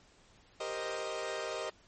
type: chord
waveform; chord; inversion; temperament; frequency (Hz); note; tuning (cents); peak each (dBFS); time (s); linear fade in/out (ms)
sawtooth; C minor seventh; second; equal; 392 / 466.2 / 523.3 / 622.3; G4 / Bb4 / C5 / Eb5; 0 / 0 / 0 / 0; -39 / -38 / -39 / -35; 0.6-1.7; 5
effects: pink hiss -63 dBFS RMS until 1.87 s + MP3 32 kbps